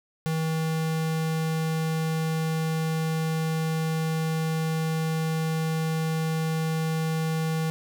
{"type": "tone", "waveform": "square", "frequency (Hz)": 160, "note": "D#3", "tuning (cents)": 49, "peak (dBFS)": -25, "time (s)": [0.26, 7.7], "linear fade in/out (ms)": 0, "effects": []}